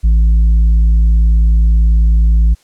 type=tone with tanh clipping; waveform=sine; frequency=55.1 Hz; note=A1; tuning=3 cents sharp; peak=-7 dBFS; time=0.03-2.55 s; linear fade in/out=20 ms; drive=4 dB; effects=white hiss -52 dBFS RMS until 2.63 s + low-pass 9000 Hz 12 dB/octave